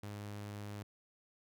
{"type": "tone", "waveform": "sawtooth", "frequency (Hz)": 103.1, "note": "G#2", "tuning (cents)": -12, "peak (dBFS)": -39, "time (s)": [0.03, 0.83], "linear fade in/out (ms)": 5, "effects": []}